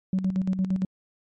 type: tone with tremolo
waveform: sine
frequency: 188.1 Hz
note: F#3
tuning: 29 cents sharp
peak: -19 dBFS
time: 0.13-0.85 s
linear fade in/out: 2 ms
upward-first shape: square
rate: 8.7 Hz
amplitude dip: 65%
effects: tanh soft clip ceiling -17 dBFS + MP3 32 kbps